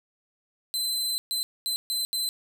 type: tone bursts at uneven times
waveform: sawtooth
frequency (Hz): 4056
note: B7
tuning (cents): +45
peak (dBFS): -23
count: 5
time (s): 0.74-1.18 / 1.31-1.43 / 1.66-1.76 / 1.9-2.05 / 2.13-2.29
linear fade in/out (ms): 0
effects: none